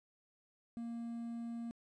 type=tone with quantisation; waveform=triangle; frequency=233.1 Hz; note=A#3; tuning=in tune; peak=-38 dBFS; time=0.77-1.71 s; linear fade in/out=0 ms; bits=11; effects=resampled to 22050 Hz